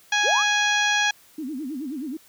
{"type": "harmonic tone", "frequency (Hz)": 830, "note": "G#5", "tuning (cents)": -1, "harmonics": [1, 2, 3, 4, 5, 6, 7, 8], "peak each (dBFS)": [-26, -22, -26, -26, -33, -39, -31, -38], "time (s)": [0.12, 1.11], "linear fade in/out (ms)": 5}
{"type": "linear sweep", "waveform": "sine", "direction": "up", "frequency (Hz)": [296.1, 1372], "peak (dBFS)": -22, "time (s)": [0.23, 0.44], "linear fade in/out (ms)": 50}
{"type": "tone with vibrato", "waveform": "sine", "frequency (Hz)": 281.5, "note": "C#4", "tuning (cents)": 27, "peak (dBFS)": -28, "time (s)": [1.38, 2.17], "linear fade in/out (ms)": 5, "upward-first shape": "sine", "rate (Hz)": 9.4, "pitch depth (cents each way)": 230}
{"effects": ["white hiss -54 dBFS RMS until 2.28 s"]}